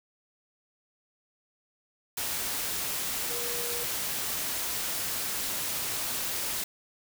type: tone in noise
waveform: sine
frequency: 478 Hz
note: A#4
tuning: 43 cents sharp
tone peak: -38 dBFS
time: 3.3-3.84 s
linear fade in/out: 5 ms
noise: white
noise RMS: -32 dBFS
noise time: 2.17-6.64 s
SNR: -9 dB
effects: none